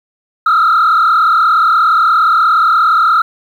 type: tone with frequency modulation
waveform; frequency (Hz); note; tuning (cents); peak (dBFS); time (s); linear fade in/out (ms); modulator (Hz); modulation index
sine; 1318.5; E6; 0; -5; 0.46-3.22; 5; 37; 2
effects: tanh soft clip ceiling -5 dBFS + 7-bit